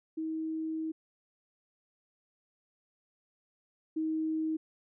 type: tone pair in turn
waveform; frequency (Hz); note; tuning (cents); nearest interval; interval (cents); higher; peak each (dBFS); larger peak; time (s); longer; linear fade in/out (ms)
sine; 318.4 / 316.2; D#4 / D#4; +40 / +28; unison; 12; first; -32 / -29; second; 0.17-0.92 / 3.96-4.57; first; 10
effects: none